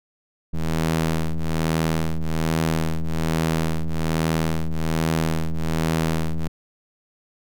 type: ring-modulated tone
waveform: sawtooth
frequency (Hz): 80.4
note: E2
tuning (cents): -43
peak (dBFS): -13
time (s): 0.53-6.48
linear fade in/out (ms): 10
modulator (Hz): 81
effects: none